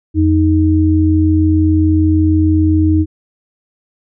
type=tone pair together; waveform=sine; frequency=86.68 / 312.3 Hz; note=F2 / D#4; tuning=-12 / +7 cents; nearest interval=octave + minor seventh; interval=2219 cents; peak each=-11 dBFS; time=0.14-3.06 s; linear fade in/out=50 ms; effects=none